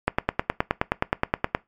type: click train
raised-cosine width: 0.5 ms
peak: -4 dBFS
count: 15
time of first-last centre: 0.08-1.549 s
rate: 9.53 Hz
effects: noise-tail reverb RT60 0.2 s tail -21 dB re dry + MP3 96 kbps